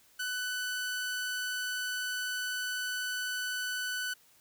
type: tone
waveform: sawtooth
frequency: 1496 Hz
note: F#6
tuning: 19 cents sharp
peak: -29 dBFS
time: 0.19-4.14 s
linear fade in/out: 10 ms
effects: white hiss -63 dBFS RMS until 4.4 s